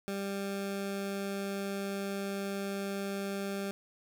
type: tone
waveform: 20% pulse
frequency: 197.7 Hz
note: G3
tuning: 15 cents sharp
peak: -29 dBFS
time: 0.08-3.71 s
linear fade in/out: 0 ms
effects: none